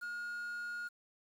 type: tone with quantisation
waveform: triangle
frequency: 1430 Hz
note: F6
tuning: 41 cents sharp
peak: -37 dBFS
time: 0.01-0.89 s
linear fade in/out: 20 ms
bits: 10
effects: none